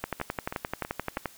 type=two click trains; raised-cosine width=0.5 ms; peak=-14 / -19 dBFS; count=15 / 4; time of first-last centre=0.04-1.257 / 0.2-1.174 s; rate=11.5 / 3.08 Hz; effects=white hiss -53 dBFS RMS until 1.37 s